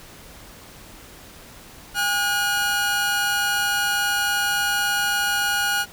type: tone pair together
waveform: sawtooth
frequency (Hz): 810 / 1443.3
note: G#5 / F#6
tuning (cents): -43 / -43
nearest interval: minor seventh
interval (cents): 1000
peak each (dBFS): -23 / -17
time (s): 1.94-5.86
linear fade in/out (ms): 50
effects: pink hiss -44 dBFS RMS until 5.92 s